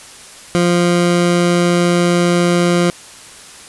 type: tone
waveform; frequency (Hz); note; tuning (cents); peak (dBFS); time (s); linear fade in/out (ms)
20% pulse; 174.61; F3; 0; -6; 0.55-2.9; 0
effects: white hiss -37 dBFS RMS until 3.68 s + resampled to 24000 Hz